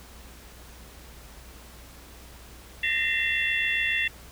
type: tone cluster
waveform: sine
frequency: 1798 / 1865 / 2068 / 2716 / 3438 Hz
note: A6 / A#6 / C7 / F7 / A7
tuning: +37 / 0 / -21 / -49 / -41 cents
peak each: -32 / -29 / -30 / -27 / -33 dBFS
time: 2.83-4.08 s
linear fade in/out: 5 ms
effects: added 60 Hz sine -48 dBFS peak until 4.31 s + pink hiss -49 dBFS RMS until 4.31 s